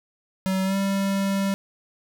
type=tone with pitch glide; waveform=square; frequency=189.6 to 196.06 Hz; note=F#3 to G3; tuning=+43 to +1 cents; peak=-22 dBFS; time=0.46-1.54 s; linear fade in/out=0 ms; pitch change=+58 cents; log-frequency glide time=0.64-0.76 s; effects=none